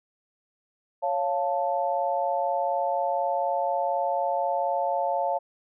sine chord, Db augmented, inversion none, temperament equal, 554.4 / 698.5 / 880 Hz, Db5 / F5 / A5, 0 / 0 / 0 cents, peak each -28 / -27 / -28 dBFS, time 1.02-5.39 s, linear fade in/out 20 ms, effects none

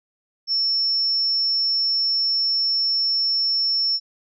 sine tone, 5400 Hz, E8, 41 cents sharp, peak -18 dBFS, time 0.47-4 s, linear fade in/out 50 ms, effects none

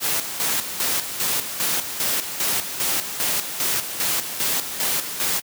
white noise with tremolo, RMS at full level -22 dBFS, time 0-5.42 s, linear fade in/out 50 ms, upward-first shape square, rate 2.5 Hz, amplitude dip 60%, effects high-pass 100 Hz 12 dB/octave

